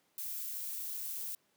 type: noise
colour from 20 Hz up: violet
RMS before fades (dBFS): -40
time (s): 0.18-1.35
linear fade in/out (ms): 2
effects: pink hiss -73 dBFS RMS until 1.56 s + high-pass 200 Hz 12 dB/octave